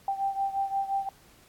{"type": "beating tone pair", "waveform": "sine", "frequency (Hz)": [784, 789.7], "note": ["G5", "G5"], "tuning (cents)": [0, 13], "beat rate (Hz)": 5.7, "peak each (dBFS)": [-28, -32], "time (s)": [0.08, 1.09], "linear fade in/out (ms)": 2, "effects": ["pink hiss -58 dBFS RMS until 1.48 s", "AAC 64 kbps"]}